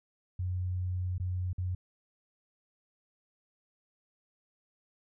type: tone with dropouts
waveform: sine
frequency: 91 Hz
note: F#2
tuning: 28 cents flat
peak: -30 dBFS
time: 0.39-1.75 s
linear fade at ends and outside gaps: 5 ms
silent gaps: 1.181-1.199 / 1.531-1.581 s
effects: none